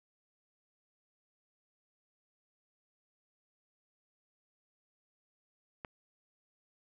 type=click; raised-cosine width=0.5 ms; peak=-26 dBFS; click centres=5.848 s; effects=none